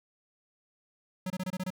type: tone bursts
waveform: square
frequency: 185 Hz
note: F#3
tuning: in tune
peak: -32 dBFS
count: 7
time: 1.26-1.704 s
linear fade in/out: 5 ms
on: 42 ms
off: 25 ms
effects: none